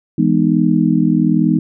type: chord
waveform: sine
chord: E major seventh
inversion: none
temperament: just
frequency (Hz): 164.81 / 206 / 247.2 / 309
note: E3 / G#3 / B3 / D#4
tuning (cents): 0 / -14 / +2 / -12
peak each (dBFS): -16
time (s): 0.18-1.59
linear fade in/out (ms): 5
effects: none